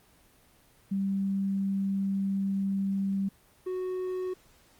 sine / triangle tone pair in turn, 195.5 / 369.1 Hz, G3 / F#4, -4 / -4 cents, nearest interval major seventh, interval 1100 cents, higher second, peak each -26 / -28 dBFS, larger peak first, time 0.91-3.29 / 3.66-4.34 s, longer first, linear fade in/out 10 ms, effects pink hiss -61 dBFS RMS until 4.79 s + Opus 24 kbps

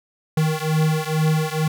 square beating tone pair, 155.56 / 157.76 Hz, D#3 / D#3, 0 / +24 cents, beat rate 2.2 Hz, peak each -21 / -22 dBFS, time 0.37-1.68 s, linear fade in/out 5 ms, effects none

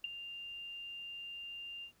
sine tone with ADSR envelope, 2794 Hz, F7, in tune, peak -32 dBFS, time 0.04-1.92 s, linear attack 4 ms, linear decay 15 ms, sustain -11 dB, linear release 87 ms, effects pink hiss -70 dBFS RMS until 2 s

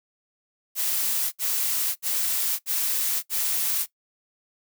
blue noise bursts, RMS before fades -25 dBFS, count 5, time 0.75-3.864 s, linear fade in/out 50 ms, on 570 ms, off 66 ms, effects noise-tail reverb RT60 0.1 s tail -18 dB re dry

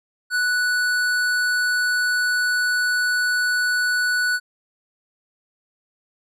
sine tone with hard clipping, 1480 Hz, F#6, in tune, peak -20 dBFS, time 0.3-4.4 s, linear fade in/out 50 ms, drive 13 dB, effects none

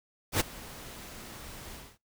pink noise with ADSR envelope, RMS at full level -24 dBFS, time 0.32-1.98 s, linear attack 84 ms, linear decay 13 ms, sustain -21 dB, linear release 230 ms, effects noise-tail reverb RT60 0.2 s tail -23 dB re dry

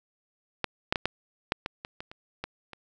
clicks, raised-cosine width 0.3 ms, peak -10 / -7 / -11 / -9 / -8 / -15 / -20 / -22 / -27 / -17 / -26 dBFS, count 11, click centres 0.643 / 0.925 / 0.958 / 1.056 / 1.521 / 1.661 / 1.849 / 2.005 / 2.115 / 2.44 / 2.733 s, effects none

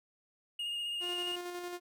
triangle tone with vibrato, 2844 Hz, F7, 31 cents sharp, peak -33 dBFS, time 0.59-1.36 s, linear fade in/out 5 ms, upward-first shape triangle, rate 15 Hz, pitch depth 21 cents each way
sawtooth tone with tremolo, 353.6 Hz, F4, 22 cents sharp, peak -34 dBFS, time 1-1.8 s, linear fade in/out 50 ms, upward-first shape square, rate 11 Hz, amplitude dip 30%
effects none

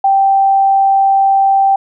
sine tone, 782 Hz, G5, 4 cents flat, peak -7 dBFS, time 0.04-1.76 s, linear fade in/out 5 ms, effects none

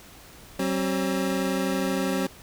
25% pulse tone pair together, 189.6 / 268.1 Hz, F#3 / C4, +43 / +42 cents, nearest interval tritone, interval 599 cents, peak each -23 dBFS, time 0.59-2.27 s, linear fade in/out 5 ms, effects pink hiss -48 dBFS RMS until 2.42 s

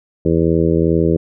harmonic tone, 82.41 Hz, E2, in tune, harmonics 1 / 2 / 3 / 4 / 5 / 6 / 7, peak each -21 / -17 / -22 / -17 / -18 / -21 / -28 dBFS, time 0.25-1.17 s, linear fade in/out 5 ms, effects none

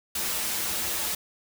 white noise with comb filter, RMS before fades -29 dBFS, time 0.15-1.15 s, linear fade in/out 5 ms, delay 7.4 ms, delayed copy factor -1, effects none

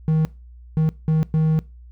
triangle tone bursts at uneven times, 157.6 Hz, D#3, 23 cents sharp, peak -13 dBFS, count 4, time 0.08-0.25 / 0.77-0.89 / 1.08-1.23 / 1.34-1.59 s, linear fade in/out 0 ms, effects noise-tail reverb RT60 0.3 s tail -22 dB re dry + added 60 Hz sine -40 dBFS peak until 1.91 s

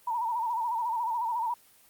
sine tone with vibrato, 932.3 Hz, A#5, in tune, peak -27 dBFS, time 0.07-1.54 s, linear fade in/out 5 ms, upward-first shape sine, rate 14 Hz, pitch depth 94 cents each way, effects white hiss -59 dBFS RMS until 1.89 s + Opus 24 kbps

